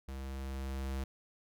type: tone with level ramp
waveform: square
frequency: 66.9 Hz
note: C2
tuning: 39 cents sharp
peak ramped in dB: -41 to -35 dBFS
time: 0.08-1.04 s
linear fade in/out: 5 ms
effects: none